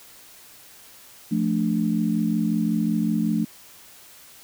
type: chord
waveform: sine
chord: D minor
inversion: first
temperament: equal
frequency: 174.61 / 220 / 293.7 Hz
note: F3 / A3 / D4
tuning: 0 / 0 / 0 cents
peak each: -25 / -22 / -27 dBFS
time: 1.31-3.45 s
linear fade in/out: 10 ms
effects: white hiss -48 dBFS RMS until 4.43 s